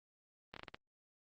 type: slowing click train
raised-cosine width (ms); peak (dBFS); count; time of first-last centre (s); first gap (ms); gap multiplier
0.3; -29; 6; 0.54-0.745; 24; 1.27
effects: Opus 32 kbps